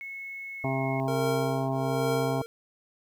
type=tone with pitch glide; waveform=sine; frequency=2191 to 2172 Hz; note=C#7 to C#7; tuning=-21 to -36 cents; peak=-36 dBFS; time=0.01-1 s; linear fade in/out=0 ms; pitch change=-15 cents; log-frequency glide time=0.56-0.73 s
type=harmonic tone; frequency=133.7 Hz; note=C3; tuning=38 cents sharp; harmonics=1 / 2 / 3 / 5 / 6 / 7 / 8; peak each=-30 / -32 / -36 / -32 / -37 / -39 / -40 dBFS; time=0.64-2.42 s; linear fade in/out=2 ms
type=tone with tremolo; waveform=square; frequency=460.2 Hz; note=A#4; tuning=22 cents flat; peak=-27 dBFS; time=1.08-2.46 s; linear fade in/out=0 ms; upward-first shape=triangle; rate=1.2 Hz; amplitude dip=100%
effects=10-bit